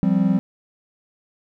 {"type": "chord", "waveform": "triangle", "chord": "F suspended second", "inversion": "none", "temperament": "equal", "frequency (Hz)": [174.61, 196, 261.6], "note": ["F3", "G3", "C4"], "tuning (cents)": [0, 0, 0], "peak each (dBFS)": [-18, -16, -21], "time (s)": [0.03, 0.39], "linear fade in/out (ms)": 0, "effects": []}